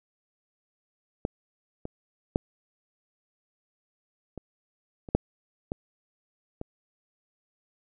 clicks, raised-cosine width 2 ms, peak -13 / -21 / -9 / -24 / -27 / -7 / -17 / -21 dBFS, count 8, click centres 1.251 / 1.854 / 2.359 / 4.377 / 5.088 / 5.15 / 5.719 / 6.614 s, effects none

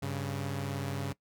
sawtooth tone pair together, 98 / 138.59 Hz, G2 / C#3, 0 / 0 cents, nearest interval tritone, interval 600 cents, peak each -33 / -31 dBFS, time 0.02-1.13 s, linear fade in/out 10 ms, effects noise-tail reverb RT60 0.1 s tail -20 dB re dry

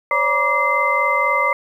sine tone cluster, 529 / 573 / 958 / 1167 / 2068 Hz, C5 / D5 / A#5 / D6 / C7, +19 / -43 / +47 / -11 / -21 cents, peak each -26 / -24 / -22 / -19 / -19 dBFS, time 0.11-1.53 s, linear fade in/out 2 ms, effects 8-bit

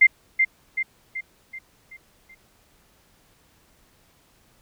sine tone with echo, 2093 Hz, C7, in tune, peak -9 dBFS, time 0.01-0.07 s, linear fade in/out 10 ms, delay 380 ms, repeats 6, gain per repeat -6 dB, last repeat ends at 2.35 s, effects pink hiss -60 dBFS RMS until 4.61 s

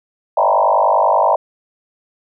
sine tone with frequency modulation, 784 Hz, G5, in tune, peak -10 dBFS, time 0.37-1.36 s, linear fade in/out 5 ms, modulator 50.3 Hz, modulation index 4.3, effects none

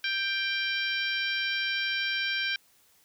harmonic tone, 787 Hz, G5, 7 cents sharp, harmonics 2 / 3 / 4 / 5 / 6 / 7, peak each -31 / -32 / -34 / -37 / -40 / -40 dBFS, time 0.04-2.56 s, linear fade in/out 2 ms, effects white hiss -63 dBFS RMS until 3.04 s

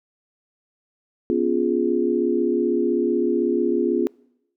sine chord, C# dominant seventh, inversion third, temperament equal with one note detuned, 246.9 / 282.8 / 349.2 / 415.3 Hz, B3 / C#4 / E#4 / G#4, 0 / +35 / 0 / 0 cents, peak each -24 / -26 / -21 / -24 dBFS, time 1.3-4.07 s, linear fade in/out 0 ms, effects noise-tail reverb RT60 0.8 s tail -25 dB re dry

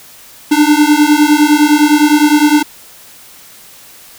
square beating tone pair, 293.7 / 303.5 Hz, D4 / D#4, 0 / -43 cents, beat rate 9.8 Hz, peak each -10 dBFS, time 0.51-2.63 s, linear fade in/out 10 ms, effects white hiss -38 dBFS RMS until 4.18 s

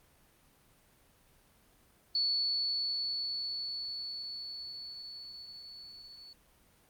sine tone with level ramp, 4435 Hz, C#8, in tune, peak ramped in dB -27 to -49 dBFS, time 2.15-6.33 s, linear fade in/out 2 ms, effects pink hiss -65 dBFS RMS until 6.89 s + Opus 32 kbps

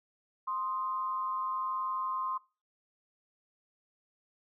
sine tone pair together, 1046.5 / 1245 Hz, C6 / D#6, 0 / +1 cents, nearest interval minor third, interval 301 cents, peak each -32 / -39 dBFS, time 0.47-2.38 s, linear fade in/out 10 ms, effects noise-tail reverb RT60 0.3 s tail -21 dB re dry

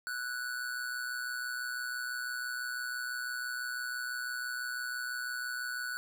square tone with amplitude modulation, 1480 Hz, F#6, in tune, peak -33 dBFS, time 0.07-5.97 s, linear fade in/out 0 ms, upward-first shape sine, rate 126 Hz, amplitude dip 60%, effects none

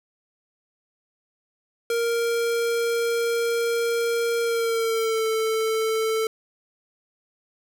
square tone with pitch glide, 466.2 to 442.8 Hz, A#4 to A4, 0 to +11 cents, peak -22 dBFS, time 1.9-6.27 s, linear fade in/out 2 ms, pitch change -89 cents, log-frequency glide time 4.42-5.26 s, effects none

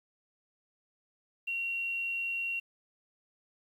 sine tone with quantisation, 2745 Hz, F7, 31 cents flat, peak -31 dBFS, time 1.47-2.6 s, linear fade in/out 10 ms, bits 10, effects none

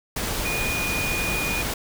sine tone in noise, 2454 Hz, D#7, 25 cents flat, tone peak -26 dBFS, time 0.45-1.62 s, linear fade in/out 5 ms, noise pink, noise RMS -27 dBFS, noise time 0.16-1.74 s, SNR -2 dB, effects none

